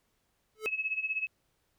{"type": "tone with exponential growth", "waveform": "square", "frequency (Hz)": 433.5, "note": "A4", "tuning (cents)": -26, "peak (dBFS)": -30, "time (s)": [0.55, 0.66], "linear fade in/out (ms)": 0, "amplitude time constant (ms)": 22}
{"type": "tone with tremolo", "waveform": "sine", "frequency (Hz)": 2580, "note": "E7", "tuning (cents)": -38, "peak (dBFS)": -27, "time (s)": [0.66, 1.27], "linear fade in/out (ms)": 0, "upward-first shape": "sine", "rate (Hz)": 16, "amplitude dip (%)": 80}
{"effects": ["pink hiss -75 dBFS RMS until 1.78 s"]}